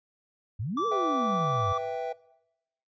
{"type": "exponential two-way sweep", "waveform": "sine", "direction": "up then down", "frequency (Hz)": [91, 478.3, 91], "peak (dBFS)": -29, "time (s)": [0.59, 1.73], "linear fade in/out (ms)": 10, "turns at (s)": 0.86}
{"type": "tone", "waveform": "triangle", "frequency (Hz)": 1162, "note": "D6", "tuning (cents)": -19, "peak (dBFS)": -25, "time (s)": [0.77, 1.78], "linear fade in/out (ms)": 5}
{"type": "chord", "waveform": "triangle", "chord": "E minor", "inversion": "second", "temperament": "equal", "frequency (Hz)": [493.9, 659.3, 784], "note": ["B4", "E5", "G5"], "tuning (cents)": [0, 0, 0], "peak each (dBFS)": [-31, -32, -33], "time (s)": [0.91, 2.13], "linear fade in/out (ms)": 10}
{"effects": ["noise-tail reverb RT60 0.9 s tail -21 dB re dry", "resampled to 16000 Hz"]}